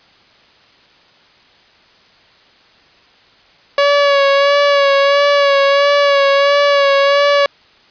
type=tone with vibrato; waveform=sawtooth; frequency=564 Hz; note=C#5; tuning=30 cents sharp; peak=-5 dBFS; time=3.78-7.46 s; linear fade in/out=2 ms; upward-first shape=sine; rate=1.5 Hz; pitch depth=29 cents each way; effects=white hiss -48 dBFS RMS until 7.9 s + resampled to 11025 Hz